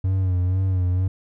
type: tone with vibrato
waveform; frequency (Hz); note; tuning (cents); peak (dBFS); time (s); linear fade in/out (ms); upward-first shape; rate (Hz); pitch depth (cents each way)
triangle; 92.5; F#2; 0; -16; 0.04-1.08; 5; sine; 2.1; 54
effects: none